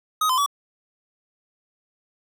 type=tone with pitch steps; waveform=square; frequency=1256 / 1026 / 1141 Hz; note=D#6 / C6 / C#6; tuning=+16 / -34 / +50 cents; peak=-19 dBFS; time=0.21-0.462 s; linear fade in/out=5 ms; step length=84 ms; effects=none